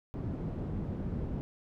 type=low-pass noise; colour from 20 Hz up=white; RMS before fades=-36 dBFS; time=0.14-1.41 s; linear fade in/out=0 ms; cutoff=200 Hz; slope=12 dB/octave; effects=none